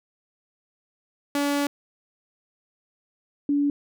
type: tone pair in turn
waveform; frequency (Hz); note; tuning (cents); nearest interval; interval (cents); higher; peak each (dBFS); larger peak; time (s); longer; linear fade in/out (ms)
sawtooth / sine; 285.8 / 286.8; D4 / D4; -47 / -41; unison; 6; second; -18 / -19; first; 1.35-1.67 / 3.49-3.7; first; 2
effects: none